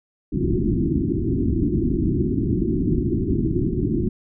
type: low-pass noise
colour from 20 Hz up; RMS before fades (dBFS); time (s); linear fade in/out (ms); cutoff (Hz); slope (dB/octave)
white; -21; 0.32-4.09; 10; 370; 96
effects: none